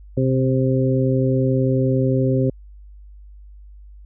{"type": "harmonic tone with a mistuned harmonic", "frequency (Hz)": 131.2, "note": "C3", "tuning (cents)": 5, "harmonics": [1, 2, 3, 4], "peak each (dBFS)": [-18, -21, -23, -24], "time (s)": [0.17, 2.5], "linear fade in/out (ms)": 5, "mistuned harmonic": 1, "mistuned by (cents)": -28, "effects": ["added 50 Hz sine -39 dBFS peak until 4.05 s"]}